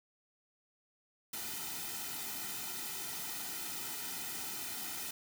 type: noise with comb filter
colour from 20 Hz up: white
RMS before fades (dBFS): -41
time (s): 1.33-5.11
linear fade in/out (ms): 5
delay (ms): 1.8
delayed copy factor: -0.8
effects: none